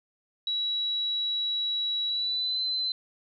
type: tone with pitch glide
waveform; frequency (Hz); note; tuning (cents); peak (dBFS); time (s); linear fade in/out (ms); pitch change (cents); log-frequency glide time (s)
sine; 3900 to 4054; B7 to B7; -23 to +45; -26; 0.47-2.92; 2; +68; 2.07-2.62
effects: none